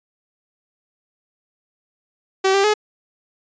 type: tone with pitch steps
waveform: sawtooth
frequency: 383.4 / 394.5 / 423.4 Hz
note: G4 / G4 / G#4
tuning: -38 / +11 / +33 cents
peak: -10 dBFS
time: 2.44-2.74 s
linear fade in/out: 10 ms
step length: 100 ms
effects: resampled to 16000 Hz